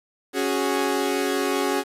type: chord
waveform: sawtooth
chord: C# suspended fourth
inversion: none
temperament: equal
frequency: 277.2 / 370 / 415.3 Hz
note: C#4 / F#4 / G#4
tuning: 0 / 0 / 0 cents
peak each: -22 dBFS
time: 0.33-1.84 s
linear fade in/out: 50 ms
effects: resampled to 32000 Hz + 8-bit